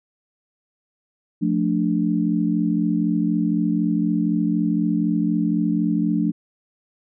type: chord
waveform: sine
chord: D minor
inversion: first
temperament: just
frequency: 176.2 / 220.2 / 293.7 Hz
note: F3 / A3 / D4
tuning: +16 / +2 / 0 cents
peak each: -22 dBFS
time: 1.41-6.32 s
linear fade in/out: 20 ms
effects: none